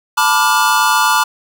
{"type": "chord", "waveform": "square", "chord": "B half-diminished seventh", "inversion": "third", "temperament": "equal with one note detuned", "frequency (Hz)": [880, 987.8, 1174.7, 1423], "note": ["A5", "B5", "D6", "F6"], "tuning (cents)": [0, 0, 0, 32], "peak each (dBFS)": -17, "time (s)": [0.17, 1.24], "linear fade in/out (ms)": 10, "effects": []}